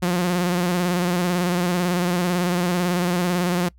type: tone with vibrato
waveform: sawtooth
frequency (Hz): 177.5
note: F3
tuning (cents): +28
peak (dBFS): -15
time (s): 0.02-3.69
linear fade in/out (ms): 10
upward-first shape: square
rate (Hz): 18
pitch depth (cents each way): 38
effects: noise-tail reverb RT60 0.1 s tail -24 dB re dry + added 60 Hz sine -48 dBFS peak until 3.78 s